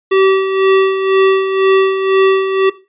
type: tone with tremolo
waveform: square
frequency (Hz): 384.6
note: G4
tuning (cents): -33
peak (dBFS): -7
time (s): 0.11-2.7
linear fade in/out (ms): 10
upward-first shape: sine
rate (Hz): 2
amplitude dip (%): 60
effects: noise-tail reverb RT60 0.3 s tail -17 dB re dry + resampled to 8000 Hz